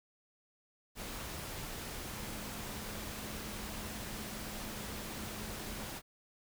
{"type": "tone in noise", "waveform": "sine", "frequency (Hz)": 211.9, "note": "G#3", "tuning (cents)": 35, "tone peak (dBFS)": -49, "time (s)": [2.03, 5.87], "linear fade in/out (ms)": 50, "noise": "pink", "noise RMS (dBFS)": -43, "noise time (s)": [0.95, 6.02], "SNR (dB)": -9, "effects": []}